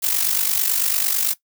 blue noise with amplitude modulation, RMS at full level -17 dBFS, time 0.02-1.34 s, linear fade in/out 20 ms, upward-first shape sine, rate 49 Hz, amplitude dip 70%, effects noise-tail reverb RT60 0.1 s tail -17 dB re dry

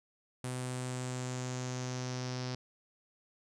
sawtooth tone with low-pass filter sweep, 126.6 Hz, B2, 43 cents sharp, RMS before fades -38 dBFS, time 0.44-2.55 s, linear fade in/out 2 ms, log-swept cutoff 9300 to 5200 Hz, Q 4.3, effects none

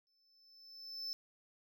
triangle tone with exponential growth, 5274 Hz, E8, in tune, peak -36 dBFS, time 0.07-1.13 s, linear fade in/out 0 ms, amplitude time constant 230 ms, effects none

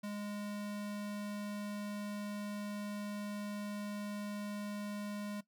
square tone, 206.3 Hz, G#3, 11 cents flat, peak -40 dBFS, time 0.03-5.41 s, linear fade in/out 10 ms, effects noise-tail reverb RT60 0.1 s tail -17 dB re dry

